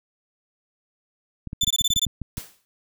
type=clicks; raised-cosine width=5 ms; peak=-19 dBFS; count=10; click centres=1.473 / 1.531 / 1.635 / 1.677 / 1.812 / 1.905 / 1.964 / 2.067 / 2.217 / 2.38 s
type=tone bursts; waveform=30% pulse; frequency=3520 Hz; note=A7; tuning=in tune; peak=-16 dBFS; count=8; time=1.61-2.053 s; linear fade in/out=5 ms; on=37 ms; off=21 ms
type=noise with exponential decay; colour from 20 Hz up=white; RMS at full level=-34 dBFS; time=2.37-2.65 s; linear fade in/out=0 ms; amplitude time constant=60 ms
effects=none